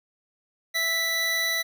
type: tone pair together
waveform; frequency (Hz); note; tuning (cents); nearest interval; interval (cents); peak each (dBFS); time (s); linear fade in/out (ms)
25% pulse; 659.2 / 1975.5; E5 / B6; 0 / 0; octave + perfect fifth; 1900; -32 / -20; 0.74-1.63; 20
effects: none